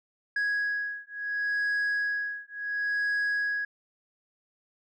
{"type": "beating tone pair", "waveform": "sine", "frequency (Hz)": [1661.2, 1661.91], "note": ["G#6", "G#6"], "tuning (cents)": [0, 1], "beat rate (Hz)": 0.71, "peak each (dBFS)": -28, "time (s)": [0.36, 3.65], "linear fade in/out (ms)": 5, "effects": ["tanh soft clip ceiling -24 dBFS"]}